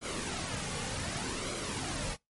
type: noise with flanger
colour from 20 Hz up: pink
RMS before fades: -36 dBFS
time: 0.01-2.17 s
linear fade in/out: 50 ms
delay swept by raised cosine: 1.1 to 3.1 ms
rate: 0.66 Hz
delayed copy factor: -0.55
effects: noise-tail reverb RT60 0.2 s tail -26 dB re dry + MP3 48 kbps